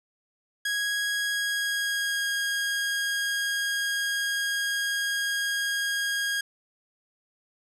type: tone with pitch glide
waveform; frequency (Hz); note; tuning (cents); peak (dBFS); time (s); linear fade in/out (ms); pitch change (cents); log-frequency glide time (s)
sawtooth; 1653 to 1633.1; G#6 to G#6; -9 to -30; -22; 0.65-6.41; 5; -21; 1.26-2.28
effects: low-pass 12000 Hz 12 dB/octave